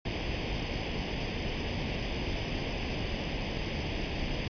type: noise with comb filter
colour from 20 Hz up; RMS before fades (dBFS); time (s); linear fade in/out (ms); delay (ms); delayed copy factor
pink; -33; 0.05-4.48; 5; 0.37; +0.75
effects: resampled to 11025 Hz